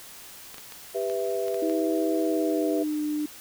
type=clicks; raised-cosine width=0.2 ms; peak=-24 dBFS; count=7; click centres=0.544 / 0.582 / 0.722 / 1.099 / 1.482 / 1.544 / 1.697 s
type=chord; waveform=sine; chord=E minor; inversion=first; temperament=just; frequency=395.6 / 494.4 / 659.3 Hz; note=G4 / B4 / E5; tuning=+16 / +2 / 0 cents; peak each=-29 / -30 / -30 dBFS; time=0.94-2.84 s; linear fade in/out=20 ms
type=tone with pitch glide; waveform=sine; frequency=319.8 to 300.1 Hz; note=D#4 to D4; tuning=+48 to +38 cents; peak=-25 dBFS; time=1.62-3.26 s; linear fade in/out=5 ms; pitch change=-110 cents; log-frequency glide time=2.17-3.03 s
effects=white hiss -45 dBFS RMS until 3.4 s